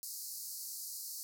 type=band-pass noise; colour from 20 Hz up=white; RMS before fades=-44 dBFS; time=0.03-1.23 s; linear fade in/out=0 ms; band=4300 to 16000 Hz; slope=96 dB/octave; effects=none